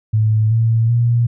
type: tone with pitch steps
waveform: sine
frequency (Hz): 108.8 / 113.55 / 118.51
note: A2 / A#2 / A#2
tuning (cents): -19 / -45 / +29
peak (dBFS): -11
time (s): 0.13-1.27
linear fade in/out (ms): 10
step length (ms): 380
effects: none